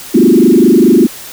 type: tone with frequency modulation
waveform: sine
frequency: 293.7 Hz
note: D4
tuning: in tune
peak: -3 dBFS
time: 0.14-1.07 s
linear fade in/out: 10 ms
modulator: 24.7 Hz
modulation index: 3.4
effects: white hiss -29 dBFS RMS until 1.32 s

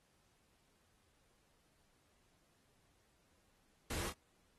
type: noise with echo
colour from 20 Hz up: pink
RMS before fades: -43 dBFS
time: 3.9-4.1 s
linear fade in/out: 5 ms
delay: 26 ms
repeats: 1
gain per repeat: -5 dB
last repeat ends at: 4.126 s
effects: pink hiss -75 dBFS RMS until 4.58 s + AAC 32 kbps

